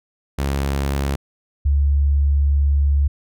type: tone pair in turn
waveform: sawtooth / sine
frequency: 69.3 / 70.96 Hz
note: C#2 / C#2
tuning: 0 / +41 cents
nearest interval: unison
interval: 41 cents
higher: second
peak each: -15 / -13 dBFS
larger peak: second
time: 0.38-1.16 / 1.65-3.08 s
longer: second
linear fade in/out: 10 ms
effects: none